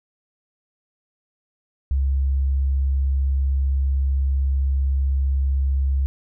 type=tone; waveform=sine; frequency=67.8 Hz; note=C#2; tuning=38 cents flat; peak=-17 dBFS; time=1.91-6.06 s; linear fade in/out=0 ms; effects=none